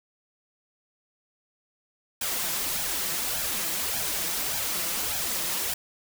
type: noise with flanger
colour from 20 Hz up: white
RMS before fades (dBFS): -29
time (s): 2.21-5.74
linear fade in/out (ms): 5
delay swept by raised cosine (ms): 1.2 to 6.1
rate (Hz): 1.7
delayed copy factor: +0.65
effects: none

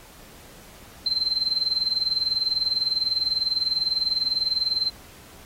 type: tone with tremolo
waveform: sine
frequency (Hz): 4111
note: C8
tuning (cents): -31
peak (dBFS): -18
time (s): 1.06-4.9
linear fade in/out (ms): 2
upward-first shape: sine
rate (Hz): 20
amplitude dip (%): 80
effects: pink hiss -48 dBFS RMS until 5.45 s + AAC 48 kbps

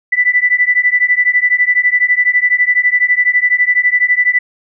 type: beating tone pair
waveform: sine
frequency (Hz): 1975.5 / 1987.5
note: B6 / B6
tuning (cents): 0 / +10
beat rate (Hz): 12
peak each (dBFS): -12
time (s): 0.12-4.39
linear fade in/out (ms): 10
effects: none

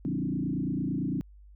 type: tone with frequency modulation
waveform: sine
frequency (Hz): 222.4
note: A3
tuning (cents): +19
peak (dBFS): -27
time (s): 0.05-1.21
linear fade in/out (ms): 0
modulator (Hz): 28.9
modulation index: 2.9
effects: added 50 Hz sine -49 dBFS peak until 1.55 s

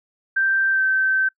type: tone with pitch glide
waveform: sine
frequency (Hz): 1568 to 1546.4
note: G6 to G6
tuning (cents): 0 to -24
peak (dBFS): -16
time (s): 0.36-1.29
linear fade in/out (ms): 10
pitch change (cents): -24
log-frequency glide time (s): 0.71-0.82
effects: noise-tail reverb RT60 0.1 s tail -25 dB re dry

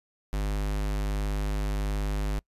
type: tone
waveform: square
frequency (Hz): 50.7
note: G#1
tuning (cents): -41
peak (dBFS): -27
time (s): 0.33-2.39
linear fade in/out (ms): 0
effects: noise-tail reverb RT60 0.1 s tail -25 dB re dry + resampled to 32000 Hz

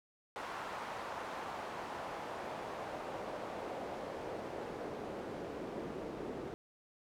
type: noise with band-pass filter sweep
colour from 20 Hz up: pink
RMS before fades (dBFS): -43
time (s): 0.36-6.54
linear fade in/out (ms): 0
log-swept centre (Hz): 1000 to 370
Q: 1.3
effects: none

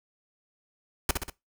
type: noise with echo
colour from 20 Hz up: pink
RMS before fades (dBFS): -23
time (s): 1.09-1.11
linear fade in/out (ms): 2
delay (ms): 63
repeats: 3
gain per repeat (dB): -5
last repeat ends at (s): 1.299
effects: noise-tail reverb RT60 0.2 s tail -20 dB re dry

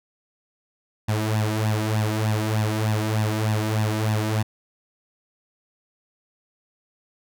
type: tone with flanger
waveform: sawtooth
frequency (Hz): 108.1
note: A2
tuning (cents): -30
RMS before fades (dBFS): -23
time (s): 1.08-4.43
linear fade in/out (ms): 10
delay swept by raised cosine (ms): 1.1 to 3.3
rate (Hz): 3.3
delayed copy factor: +0.75
effects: none

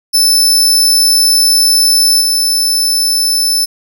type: tone with level steps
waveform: sawtooth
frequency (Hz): 5274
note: E8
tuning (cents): 0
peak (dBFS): -4 / -7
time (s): 0.13-3.66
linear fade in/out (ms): 20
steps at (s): 2.2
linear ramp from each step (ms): 20
effects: none

